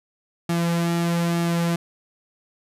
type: tone with flanger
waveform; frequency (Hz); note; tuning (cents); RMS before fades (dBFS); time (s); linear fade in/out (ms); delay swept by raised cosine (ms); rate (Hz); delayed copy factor
sawtooth; 170; F3; -46; -22; 0.49-1.76; 5; 2 to 4; 1.1; -0.55
effects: resampled to 32000 Hz